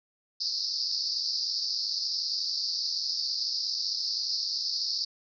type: band-pass noise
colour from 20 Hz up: pink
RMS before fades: -31 dBFS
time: 0.4-5.05 s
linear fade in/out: 10 ms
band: 4400 to 5300 Hz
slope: 96 dB/octave
effects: none